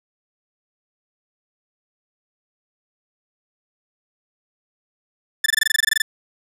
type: tone bursts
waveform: sawtooth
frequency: 1760 Hz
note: A6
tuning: in tune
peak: -10 dBFS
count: 14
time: 5.44-6.02 s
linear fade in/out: 5 ms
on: 21 ms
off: 22 ms
effects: resampled to 32000 Hz + 7-bit